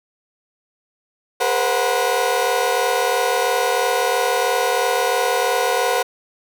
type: tone cluster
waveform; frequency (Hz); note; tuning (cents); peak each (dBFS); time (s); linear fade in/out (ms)
30% pulse; 410.8 / 478 / 521 / 733 / 993; G#4 / A#4 / C5 / F#5 / B5; -19 / +43 / -7 / -16 / +9; -24 / -19 / -20 / -19 / -27; 1.4-6.03; 10
effects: none